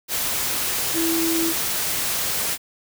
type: tone in noise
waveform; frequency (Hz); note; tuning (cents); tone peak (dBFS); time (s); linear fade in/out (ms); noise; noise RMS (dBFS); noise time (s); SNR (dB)
sine; 329.6; E4; 0; -21; 0.93-1.54; 50; white; -24; 0.08-2.58; 0
effects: none